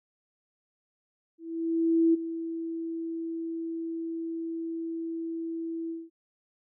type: tone with ADSR envelope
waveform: sine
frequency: 329.6 Hz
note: E4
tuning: in tune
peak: -18 dBFS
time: 1.38-6.1 s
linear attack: 760 ms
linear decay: 15 ms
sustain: -13 dB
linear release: 200 ms
effects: none